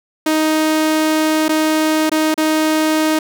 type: tone with dropouts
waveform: sawtooth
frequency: 312.3 Hz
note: D#4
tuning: 7 cents sharp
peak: -9 dBFS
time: 0.26-3.19 s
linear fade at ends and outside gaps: 5 ms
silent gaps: 1.483-1.491 / 2.096-2.116 / 2.343-2.377 s
effects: none